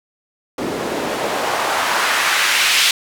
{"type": "noise with band-pass filter sweep", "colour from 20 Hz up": "white", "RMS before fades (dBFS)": -18, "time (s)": [0.58, 2.91], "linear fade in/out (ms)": 2, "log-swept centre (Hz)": [270, 3000], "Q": 1.2, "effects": []}